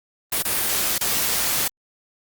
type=noise with dropouts; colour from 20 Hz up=white; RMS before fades=-22 dBFS; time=0.32-1.68 s; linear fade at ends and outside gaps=5 ms; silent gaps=0.425-0.449 / 0.982-1.009 s; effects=Opus 32 kbps